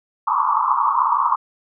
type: band-pass noise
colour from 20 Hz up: white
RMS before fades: -18 dBFS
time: 0.27-1.36 s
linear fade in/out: 10 ms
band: 900 to 1200 Hz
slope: 96 dB/octave
effects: none